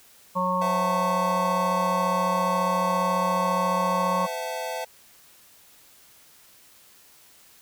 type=harmonic tone; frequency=182.9 Hz; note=F#3; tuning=20 cents flat; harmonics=1 / 3 / 5 / 6; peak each=-29 / -29 / -28 / -25 dBFS; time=0.35-4.27 s; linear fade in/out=20 ms
type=chord; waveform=square; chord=F# half-diminished seventh; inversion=second; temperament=equal with one note detuned; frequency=510.7 / 659.3 / 740 / 880 Hz; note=C5 / E5 / F#5 / A5; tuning=-42 / 0 / 0 / 0 cents; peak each=-35 / -34 / -39 / -35 dBFS; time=0.61-4.85 s; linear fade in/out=10 ms
effects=white hiss -54 dBFS RMS until 7.61 s